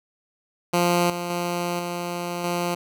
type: tone with level steps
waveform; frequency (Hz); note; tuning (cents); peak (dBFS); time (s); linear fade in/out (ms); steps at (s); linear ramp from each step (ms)
10% pulse; 174.61; F3; 0; -10 / -19 / -16 / -19 / -15; 0.73-2.75; 10; 1.1 / 1.3 / 1.79 / 2.44; 2
effects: none